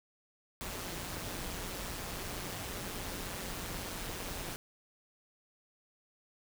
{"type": "noise with amplitude modulation", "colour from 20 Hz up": "pink", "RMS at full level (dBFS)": -38, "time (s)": [0.61, 4.56], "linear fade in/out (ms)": 0, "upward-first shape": "sine", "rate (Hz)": 181, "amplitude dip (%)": 55, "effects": []}